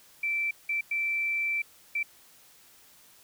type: tone bursts at uneven times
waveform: sine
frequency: 2335 Hz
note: D7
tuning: 11 cents flat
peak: -26 dBFS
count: 4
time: 0.23-0.51 / 0.69-0.81 / 0.91-1.62 / 1.95-2.03 s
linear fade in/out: 5 ms
effects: white hiss -57 dBFS RMS until 3.23 s